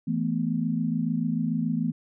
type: chord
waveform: sine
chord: E suspended fourth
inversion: none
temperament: equal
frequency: 164.81 / 220 / 246.9 Hz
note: E3 / A3 / B3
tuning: 0 / 0 / 0 cents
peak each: -28 dBFS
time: 0.07-1.92 s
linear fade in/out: 10 ms
effects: none